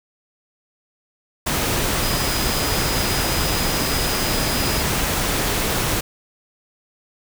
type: tone in noise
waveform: sine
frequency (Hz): 4978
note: D#8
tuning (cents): 0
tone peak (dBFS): -29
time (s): 2.02-4.82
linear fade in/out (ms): 10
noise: pink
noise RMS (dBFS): -21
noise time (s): 1.46-6.01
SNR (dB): -11
effects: none